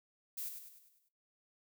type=noise with echo; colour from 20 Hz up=violet; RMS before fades=-41 dBFS; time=0.37-0.49 s; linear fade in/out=10 ms; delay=100 ms; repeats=6; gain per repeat=-6 dB; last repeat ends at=1.09 s; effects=noise-tail reverb RT60 0.3 s tail -18 dB re dry